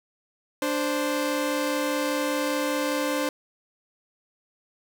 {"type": "tone pair together", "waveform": "sawtooth", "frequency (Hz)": [293.7, 522.4], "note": ["D4", "C5"], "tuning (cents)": [0, -3], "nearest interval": "minor seventh", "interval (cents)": 997, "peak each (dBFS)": -23, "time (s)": [0.62, 3.29], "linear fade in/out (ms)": 2, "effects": []}